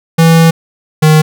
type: tone pair in turn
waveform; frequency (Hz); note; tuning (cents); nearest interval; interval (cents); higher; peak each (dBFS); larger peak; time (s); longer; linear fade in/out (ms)
square; 164.4 / 155.17; E3 / D#3; -4 / -4; minor second; 100; first; -4; neither; 0.18-0.51 / 1.02-1.22; first; 10
effects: none